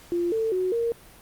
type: tone with pitch steps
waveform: sine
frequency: 346.6 / 446.3 / 369.5 / 465.3 Hz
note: F4 / A4 / F#4 / A#4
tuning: -13 / +25 / -2 / -3 cents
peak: -22 dBFS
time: 0.12-0.92 s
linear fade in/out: 0 ms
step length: 200 ms
effects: pink hiss -50 dBFS RMS until 1.21 s + Opus 48 kbps

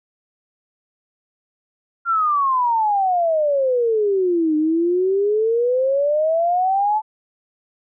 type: exponential two-way sweep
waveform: sine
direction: down then up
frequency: 1396.9 to 303 to 876 Hz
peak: -15 dBFS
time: 2.05-7.02 s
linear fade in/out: 50 ms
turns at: 4.56 s
effects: none

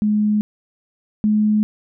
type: tone pair in turn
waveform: sine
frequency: 210.7 / 212.4 Hz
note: G#3 / G#3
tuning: +25 / +39 cents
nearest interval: unison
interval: 14 cents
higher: second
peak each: -14 / -13 dBFS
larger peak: second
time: 0.02-0.41 / 1.24-1.63 s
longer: neither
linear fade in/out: 0 ms
effects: none

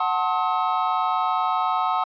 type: chord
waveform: triangle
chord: F# diminished seventh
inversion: none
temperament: just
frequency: 740 / 888 / 1065.6 / 1278.7 Hz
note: F#5 / A5 / C6 / Eb6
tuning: 0 / +16 / +31 / +47 cents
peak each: -23 / -25 / -25 / -23 dBFS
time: 0-2.04 s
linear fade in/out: 5 ms
effects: resampled to 11025 Hz

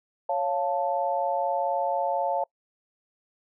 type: chord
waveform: sine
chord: Db augmented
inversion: none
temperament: equal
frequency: 554.4 / 698.5 / 880 Hz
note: Db5 / F5 / A5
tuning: 0 / 0 / 0 cents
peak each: -28 dBFS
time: 0.29-2.44 s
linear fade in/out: 5 ms
effects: noise-tail reverb RT60 0.1 s tail -25 dB re dry

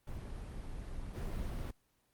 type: noise with level steps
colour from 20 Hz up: brown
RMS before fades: -43 / -38 dBFS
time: 0.07-1.71 s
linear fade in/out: 5 ms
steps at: 1.14 s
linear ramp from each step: 20 ms
effects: pink hiss -75 dBFS RMS until 2.13 s + Opus 24 kbps

